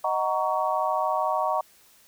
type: chord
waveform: sine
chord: D# minor seventh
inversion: none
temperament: just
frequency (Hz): 622.3 / 746.7 / 933.4 / 1120.1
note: D#5 / F#5 / A#5 / C#6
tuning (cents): 0 / +16 / +2 / +18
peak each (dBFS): -28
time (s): 0.04-1.61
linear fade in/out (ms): 5
effects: white hiss -57 dBFS RMS until 2.07 s